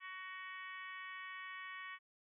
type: harmonic tone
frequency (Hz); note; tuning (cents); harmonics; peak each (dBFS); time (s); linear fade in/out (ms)
373.8; F#4; +18; 3 / 4 / 5 / 6 / 7 / 8 / 9; -51 / -58 / -49 / -53 / -61 / -59 / -65; 0-1.99; 50
effects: none